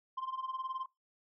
sine tone with tremolo, 1046.5 Hz, C6, in tune, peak -31 dBFS, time 0.17-0.86 s, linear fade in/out 10 ms, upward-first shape sine, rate 19 Hz, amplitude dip 85%, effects noise-tail reverb RT60 0.2 s tail -23 dB re dry + tanh soft clip ceiling -33 dBFS

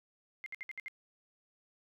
sine tone bursts, 2102 Hz, C7, 7 cents sharp, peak -39 dBFS, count 6, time 0.44-0.882 s, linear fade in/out 0 ms, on 22 ms, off 62 ms, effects none

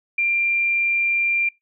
sine tone, 2379 Hz, D7, 22 cents sharp, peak -17 dBFS, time 0.18-1.49 s, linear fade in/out 5 ms, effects noise-tail reverb RT60 0.2 s tail -24 dB re dry

